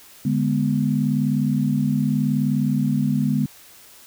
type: chord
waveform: sine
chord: G# diminished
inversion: second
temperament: equal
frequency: 146.83 / 207.7 / 246.9 Hz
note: D3 / G#3 / B3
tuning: 0 / 0 / 0 cents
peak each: -22 dBFS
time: 0.25-3.46 s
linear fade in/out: 5 ms
effects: white hiss -47 dBFS RMS until 4.06 s